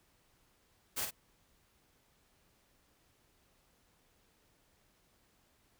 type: noise with echo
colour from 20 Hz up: white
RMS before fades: -36 dBFS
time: 0.96-1.06 s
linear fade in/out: 20 ms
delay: 51 ms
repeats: 1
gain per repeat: -6 dB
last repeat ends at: 1.111 s
effects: pink hiss -71 dBFS RMS until 5.79 s